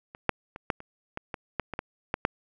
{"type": "clicks", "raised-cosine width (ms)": 0.5, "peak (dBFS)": [-27, -6, -24, -10, -28, -18, -18, -12, -19, -15, -11, -7], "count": 12, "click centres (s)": [0.149, 0.293, 0.561, 0.702, 0.804, 1.174, 1.342, 1.597, 1.737, 1.791, 2.141, 2.251], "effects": []}